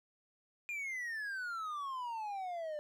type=exponential sweep; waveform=triangle; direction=down; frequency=2438 to 589 Hz; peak=-36 dBFS; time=0.69-2.79 s; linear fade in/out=0 ms; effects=none